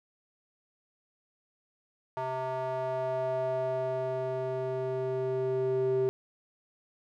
square tone with band-pass filter sweep, 130 Hz, C3, 11 cents flat, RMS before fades -31 dBFS, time 2.17-6.09 s, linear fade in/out 0 ms, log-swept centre 820 to 400 Hz, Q 4.1, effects none

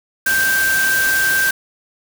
sine tone in noise, 1568 Hz, G6, in tune, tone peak -14 dBFS, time 0.26-1.51 s, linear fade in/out 5 ms, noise white, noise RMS -22 dBFS, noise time 0.26-1.51 s, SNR +5 dB, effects none

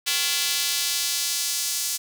square tone with high-pass filter sweep, 155.56 Hz, D#3, in tune, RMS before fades -25 dBFS, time 0.06-1.98 s, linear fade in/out 20 ms, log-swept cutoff 3200 to 6100 Hz, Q 1.1, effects none

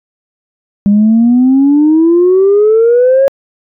sine exponential sweep, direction up, 199.9 to 554 Hz, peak -3 dBFS, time 0.86-3.28 s, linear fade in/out 0 ms, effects tanh soft clip ceiling -1 dBFS

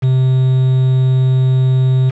triangle tone with quantisation, 129.9 Hz, C3, 12 cents flat, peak -7 dBFS, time 0.02-2.11 s, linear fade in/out 20 ms, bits 5, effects low-pass 3000 Hz 12 dB/octave

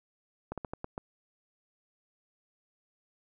slowing click train, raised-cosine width 1 ms, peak -22 dBFS, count 6, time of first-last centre 0.52-0.979 s, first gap 57 ms, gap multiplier 1.24, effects none

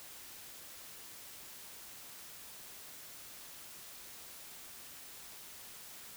silence, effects white hiss -51 dBFS RMS until 6.16 s

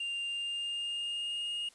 triangle tone with pitch glide, 2794 to 2851 Hz, F7 to F7, 0 to +35 cents, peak -32 dBFS, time 0-1.69 s, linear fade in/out 5 ms, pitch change +35 cents, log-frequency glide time 0.24-1.54 s, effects white hiss -61 dBFS RMS until 1.74 s + resampled to 24000 Hz

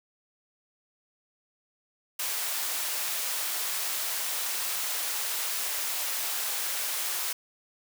white high-pass noise, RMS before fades -31 dBFS, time 2.19-7.33 s, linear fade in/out 5 ms, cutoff 610 Hz, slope 12 dB/octave, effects none

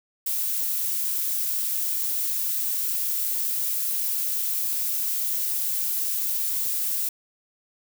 violet noise, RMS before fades -26 dBFS, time 0.26-7.09 s, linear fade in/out 5 ms, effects none

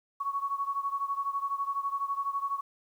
sine beating tone pair, 1111 / 1123 Hz, C#6 / C#6, +4 / +22 cents, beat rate 12 Hz, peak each -31 / -34 dBFS, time 0.2-2.61 s, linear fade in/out 10 ms, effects 10-bit

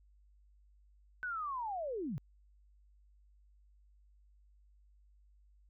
sine linear sweep, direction down, 1519 to 116.54 Hz, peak -36 dBFS, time 1.23-2.18 s, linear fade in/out 0 ms, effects added 50 Hz sine -62 dBFS peak until 5.69 s

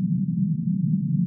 pink band-pass noise, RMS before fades -23 dBFS, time 0-1.26 s, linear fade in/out 0 ms, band 150 to 200 Hz, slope 48 dB/octave, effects none

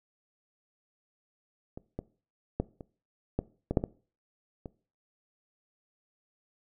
clicks, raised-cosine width 2 ms, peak -27 / -21 / -14 / -29 / -14 / -16 / -9 / -17 / -26 dBFS, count 9, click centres 1.775 / 1.99 / 2.6 / 2.808 / 3.39 / 3.71 / 3.772 / 3.839 / 4.658 s, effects noise-tail reverb RT60 0.4 s tail -20 dB re dry

